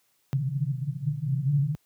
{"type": "band-pass noise", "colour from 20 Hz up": "white", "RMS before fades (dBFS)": -27, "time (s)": [0.33, 1.75], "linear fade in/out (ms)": 0, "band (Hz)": [130, 150], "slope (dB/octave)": 96, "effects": ["white hiss -69 dBFS RMS until 1.85 s", "high-pass 60 Hz 12 dB/octave"]}